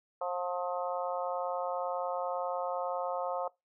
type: harmonic tone with a mistuned harmonic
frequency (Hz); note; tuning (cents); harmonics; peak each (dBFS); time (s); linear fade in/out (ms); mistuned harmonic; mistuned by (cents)
178; F3; +33; 3 / 4 / 5 / 6 / 7; -35 / -37 / -39 / -41 / -42; 0.21-3.48; 5; 7; +20
effects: noise-tail reverb RT60 0.2 s tail -22 dB re dry